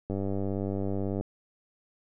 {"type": "click train", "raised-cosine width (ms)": 2, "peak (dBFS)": -19, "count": 110, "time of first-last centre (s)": [0.1, 1.21], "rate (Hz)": 98.2, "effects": []}